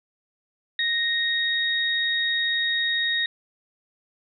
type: tone pair together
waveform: sine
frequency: 1866 / 3744 Hz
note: A#6 / A#7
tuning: +1 / +7 cents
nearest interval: octave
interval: 1206 cents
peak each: -24 dBFS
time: 0.79-3.26 s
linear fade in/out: 2 ms
effects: none